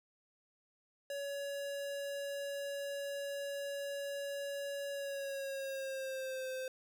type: tone with pitch glide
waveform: square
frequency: 563 to 519.3 Hz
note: C#5 to C5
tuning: +27 to -13 cents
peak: -39 dBFS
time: 1.1-6.68 s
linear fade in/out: 2 ms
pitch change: -140 cents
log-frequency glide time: 4.9-6.49 s
effects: none